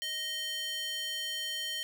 square tone with high-pass filter, 622.3 Hz, D#5, in tune, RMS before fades -36 dBFS, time 0.02-1.83 s, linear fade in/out 0 ms, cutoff 2700 Hz, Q 3.4, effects none

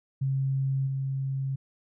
sine tone with level steps, 135 Hz, C#3, 45 cents flat, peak -24 / -27 dBFS, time 0.21-1.56 s, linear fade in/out 10 ms, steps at 0.86 s, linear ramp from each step 20 ms, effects none

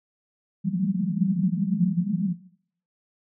pink band-pass noise, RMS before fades -24 dBFS, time 0.64-2.34 s, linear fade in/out 20 ms, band 170 to 210 Hz, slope 96 dB/octave, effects noise-tail reverb RT60 0.6 s tail -17 dB re dry

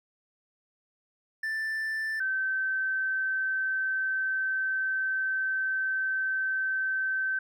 triangle / sine tone pair in turn, 1769 / 1543.5 Hz, A6 / G6, +9 / -27 cents, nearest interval major second, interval 236 cents, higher first, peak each -27 / -26 dBFS, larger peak second, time 1.43-2.2 / 2.2-7.39 s, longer second, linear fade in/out 5 ms, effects none

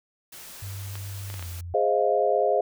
white noise, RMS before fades -43 dBFS, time 0.32-1.61 s, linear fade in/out 5 ms
sine tone with pitch glide, 98 to 86.81 Hz, G2 to F2, 0 to -10 cents, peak -33 dBFS, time 0.62-1.74 s, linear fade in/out 5 ms, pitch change -210 cents, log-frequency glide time 1.36-1.43 s
clicks, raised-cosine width 0.3 ms, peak -23 dBFS, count 5, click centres 0.955 / 1.301 / 1.341 / 1.395 / 1.426 s
sine chord, F minor seventh, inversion first, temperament equal with one note detuned, 415.3 / 523.3 / 628 / 698.5 Hz, Ab4 / C5 / Eb5 / F5, 0 / 0 / +16 / 0 cents, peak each -25 dBFS, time 1.74-2.61 s, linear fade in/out 5 ms
effects none

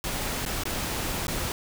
pink noise with dropouts, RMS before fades -30 dBFS, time 0.04-1.52 s, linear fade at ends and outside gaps 1 ms, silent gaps 0.452-0.461 / 0.636-0.654 / 1.269-1.281 s, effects none

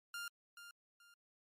sawtooth tone with echo, 1400 Hz, F6, 4 cents sharp, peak -39 dBFS, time 0.14-0.28 s, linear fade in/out 2 ms, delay 430 ms, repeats 2, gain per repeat -10 dB, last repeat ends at 1.14 s, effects MP3 64 kbps

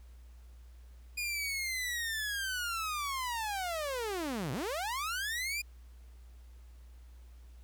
sawtooth linear two-way sweep, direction down then up, 2455 to 116.9 to 2455 Hz, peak -30 dBFS, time 1.17-5.62 s, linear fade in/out 10 ms, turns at 4.52 s, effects added 60 Hz sine -50 dBFS peak until 7.63 s + pink hiss -68 dBFS RMS until 7.63 s

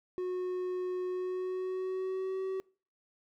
triangle tone with pitch glide, 365 to 380.3 Hz, F#4 to F#4, -24 to +48 cents, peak -30 dBFS, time 0.18-2.6 s, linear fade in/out 0 ms, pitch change +72 cents, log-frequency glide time 1.07-2.42 s, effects noise-tail reverb RT60 0.4 s tail -25 dB re dry

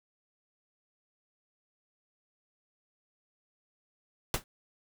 pink noise with exponential decay, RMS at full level -25 dBFS, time 4.34-4.44 s, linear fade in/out 1 ms, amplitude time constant 20 ms, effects none

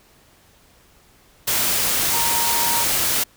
sine tone in noise, 932.3 Hz, A#5, in tune, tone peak -24 dBFS, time 2.13-2.84 s, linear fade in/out 10 ms, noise white, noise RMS -20 dBFS, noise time 1.47-3.24 s, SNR -7 dB, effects pink hiss -54 dBFS RMS until 3.36 s

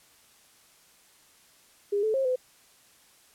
sine tone with pitch steps, 406.4 / 435.7 / 535 / 508 Hz, G#4 / A4 / C5 / B4, -38 / -17 / +38 / +49 cents, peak -23 dBFS, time 1.92-2.36 s, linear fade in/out 10 ms, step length 110 ms, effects white hiss -59 dBFS RMS until 3.34 s + low-pass 12000 Hz 12 dB/octave

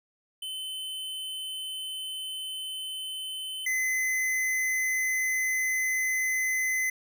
square tone pair in turn, 3052 / 2037 Hz, G7 / C7, -47 / -47 cents, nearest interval perfect fifth, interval 700 cents, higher first, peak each -34 / -26 dBFS, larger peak second, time 0.42-3.66 / 3.66-6.9 s, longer neither, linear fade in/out 5 ms, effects none

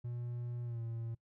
triangle tone with pitch glide, 120.5 to 115.12 Hz, B2 to A#2, -42 to -21 cents, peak -36 dBFS, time 0.04-1.15 s, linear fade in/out 10 ms, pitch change -79 cents, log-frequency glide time 0.64-0.81 s, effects noise-tail reverb RT60 0.1 s tail -21 dB re dry

